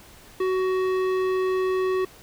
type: tone with tanh clipping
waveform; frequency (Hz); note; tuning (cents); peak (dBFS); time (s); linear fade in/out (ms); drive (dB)
sine; 373.7; F#4; +17; -23; 0.4-2.05; 5; 15
effects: pink hiss -49 dBFS RMS until 2.22 s